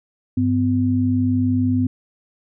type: tone pair together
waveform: sine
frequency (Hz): 100 / 253.3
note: G2 / B3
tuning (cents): +35 / +44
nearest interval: octave + major third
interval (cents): 1609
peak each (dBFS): -20 / -17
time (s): 0.37-1.87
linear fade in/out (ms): 5
effects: none